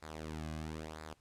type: tone with flanger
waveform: sawtooth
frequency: 78.2 Hz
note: D#2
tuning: 9 cents sharp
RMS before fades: -44 dBFS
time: 0.02-1.14 s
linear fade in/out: 10 ms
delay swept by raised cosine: 0.33 to 2.23 ms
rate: 1 Hz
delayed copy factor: -0.75
effects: pink hiss -72 dBFS RMS until 1.2 s + low-pass 10000 Hz 12 dB/octave